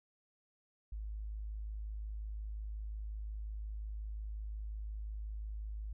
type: tone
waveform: sine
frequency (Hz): 52.8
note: G#1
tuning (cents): +29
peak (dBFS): -39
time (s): 0.92-5.93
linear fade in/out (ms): 5
effects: none